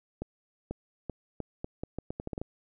accelerating click train, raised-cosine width 2 ms, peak -21 dBFS, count 13, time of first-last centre 0.22-2.415 s, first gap 490 ms, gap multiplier 0.79, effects none

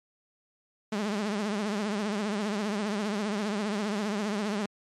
sawtooth tone with vibrato, 207.7 Hz, G#3, in tune, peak -24 dBFS, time 0.92-4.66 s, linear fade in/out 5 ms, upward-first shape triangle, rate 15 Hz, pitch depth 120 cents each way, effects low-pass 7000 Hz 12 dB/octave + MP3 64 kbps

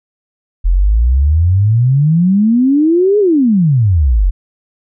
sine exponential two-way sweep, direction up then down, 41.09 to 426.4 to 41.09 Hz, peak -7 dBFS, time 0.64-4.31 s, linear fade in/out 20 ms, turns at 3.19 s, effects none

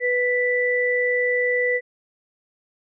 sine tone pair together, 493.9 / 1975.6 Hz, B4 / B6, 0 / 0 cents, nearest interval 2 octaves, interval 2400 cents, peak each -21 dBFS, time 0-1.81 s, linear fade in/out 50 ms, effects none

